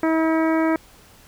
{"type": "harmonic tone", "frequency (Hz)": 321.4, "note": "E4", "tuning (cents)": -44, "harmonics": [1, 2, 3, 4, 5, 6, 7], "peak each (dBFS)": [-18, -24, -28, -30, -32, -34, -35], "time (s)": [0.03, 0.76], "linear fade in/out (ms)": 2, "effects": ["pink hiss -50 dBFS RMS until 1.27 s"]}